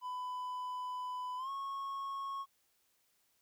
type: tone with pitch glide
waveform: triangle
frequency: 1000 to 1096.8 Hz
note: B5 to C#6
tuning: +21 to -19 cents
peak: -36 dBFS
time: 0.01-2.46 s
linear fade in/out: 50 ms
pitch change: +160 cents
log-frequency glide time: 1.37-1.5 s
effects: white hiss -75 dBFS RMS until 3.41 s